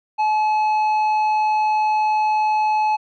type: tone with tanh clipping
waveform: sine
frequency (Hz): 857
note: A5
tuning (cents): -46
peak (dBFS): -17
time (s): 0.18-2.97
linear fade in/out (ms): 20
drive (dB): 7
effects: none